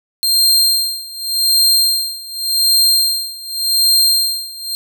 sawtooth tone with tremolo, 4186 Hz, C8, in tune, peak -6 dBFS, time 0.23-4.75 s, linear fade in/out 0 ms, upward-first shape sine, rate 0.87 Hz, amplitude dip 90%, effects none

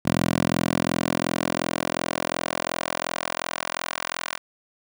10% pulse tone with high-pass filter sweep, 42.77 Hz, F1, 35 cents flat, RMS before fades -26 dBFS, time 0.05-4.38 s, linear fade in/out 10 ms, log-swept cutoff 160 to 1200 Hz, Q 0.95, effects none

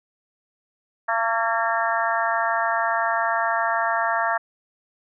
harmonic tone with a mistuned harmonic, 227.2 Hz, A#3, 44 cents flat, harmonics 3 / 4 / 5 / 6 / 7 / 8, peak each -25 / -26 / -27 / -28 / -28 / -29 dBFS, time 1.08-4.38 s, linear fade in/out 10 ms, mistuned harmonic 7, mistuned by +44 cents, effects none

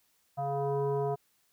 sine tone with frequency modulation, 140.5 Hz, C#3, 24 cents sharp, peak -28 dBFS, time 0.37-1.16 s, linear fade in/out 20 ms, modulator 280 Hz, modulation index 2.6, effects white hiss -71 dBFS RMS until 1.52 s

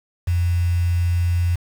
sine tone with quantisation, 87.31 Hz, F2, in tune, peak -16 dBFS, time 0.27-1.56 s, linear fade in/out 10 ms, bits 6, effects none

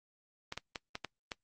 clicks, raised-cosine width 0.2 ms, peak -20 dBFS, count 6, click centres 0.524 / 0.576 / 0.758 / 0.954 / 1.047 / 1.318 s, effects noise-tail reverb RT60 0.1 s tail -24 dB re dry + Opus 24 kbps

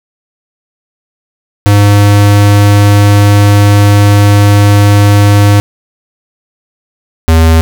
square tone pair in turn, 102.2 / 81.12 Hz, G#2 / E2, -27 / -27 cents, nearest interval major third, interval 400 cents, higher first, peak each -3 dBFS, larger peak neither, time 1.66-5.6 / 7.28-7.61 s, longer first, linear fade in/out 0 ms, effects none

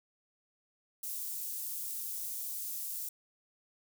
white high-pass noise, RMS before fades -39 dBFS, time 1.03-3.09 s, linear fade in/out 5 ms, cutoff 8800 Hz, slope 12 dB/octave, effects none

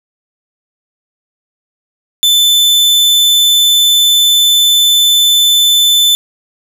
40% pulse tone, 3520 Hz, A7, in tune, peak -5 dBFS, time 2.23-6.15 s, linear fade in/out 0 ms, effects 7-bit

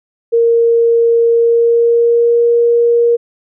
sine tone with pitch glide, 464.6 to 471.1 Hz, A#4 to A#4, -6 to +18 cents, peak -7 dBFS, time 0.32-3.17 s, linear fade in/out 20 ms, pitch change +24 cents, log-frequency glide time 1.29-2.42 s, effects none

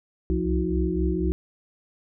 sine tone cluster, 64.1 / 68.1 / 174.7 / 319.1 / 365.1 Hz, C2 / C#2 / F3 / D#4 / F#4, -35 / -30 / +1 / +44 / -23 cents, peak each -28 dBFS, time 0.3-1.32 s, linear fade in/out 0 ms, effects none

